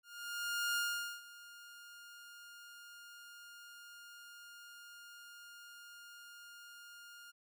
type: tone with ADSR envelope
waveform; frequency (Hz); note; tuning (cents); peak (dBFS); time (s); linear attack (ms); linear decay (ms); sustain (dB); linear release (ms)
sawtooth; 1414; F6; +21; -29; 0.03-7.32; 730; 450; -20; 23
effects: none